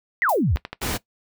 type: exponential sweep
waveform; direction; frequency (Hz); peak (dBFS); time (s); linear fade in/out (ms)
sine; down; 2126 to 58; -17; 0.22-0.56; 0
type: noise with exponential decay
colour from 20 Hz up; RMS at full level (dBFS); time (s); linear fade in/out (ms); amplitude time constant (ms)
violet; -26; 0.29-0.43; 2; 29
type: clicks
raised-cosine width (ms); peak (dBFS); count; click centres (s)
0.3; -14; 4; 0.571 / 0.651 / 0.73 / 0.818
type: noise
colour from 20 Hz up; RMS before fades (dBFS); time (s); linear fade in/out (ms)
pink; -26; 0.81-0.98; 20
effects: noise-tail reverb RT60 0.1 s tail -18 dB re dry